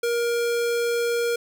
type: tone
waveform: square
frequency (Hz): 471.8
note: A#4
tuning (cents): +21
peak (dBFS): -22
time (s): 0.03-1.36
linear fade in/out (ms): 5
effects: none